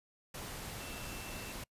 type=tone in noise; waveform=sine; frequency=2679 Hz; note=E7; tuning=27 cents sharp; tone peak=-51 dBFS; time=0.8-1.52 s; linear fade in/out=5 ms; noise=pink; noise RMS=-44 dBFS; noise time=0.34-1.64 s; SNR=-10 dB; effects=noise-tail reverb RT60 0.1 s tail -26 dB re dry + resampled to 32000 Hz